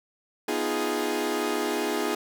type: chord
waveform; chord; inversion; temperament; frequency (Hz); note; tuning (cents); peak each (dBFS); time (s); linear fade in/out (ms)
sawtooth; F half-diminished seventh; second; equal; 246.9 / 311.1 / 349.2 / 415.3; Cb4 / Eb4 / F4 / Ab4; 0 / 0 / 0 / 0; -30 / -27 / -28 / -25; 0.48-2.15; 5
effects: none